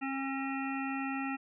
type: harmonic tone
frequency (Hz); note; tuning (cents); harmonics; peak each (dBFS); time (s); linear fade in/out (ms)
270.4; C#4; -43; 1 / 3 / 5 / 7 / 9 / 10; -35 / -40 / -42 / -43 / -45 / -45; 0.01-1.37; 20
effects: none